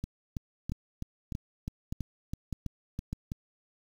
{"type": "two click trains", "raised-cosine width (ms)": 5, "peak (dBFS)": [-22, -21], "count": [11, 5], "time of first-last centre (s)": [[0.04, 3.319], [0.72, 3.13]], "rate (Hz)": [3.05, 1.66], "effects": ["8-bit"]}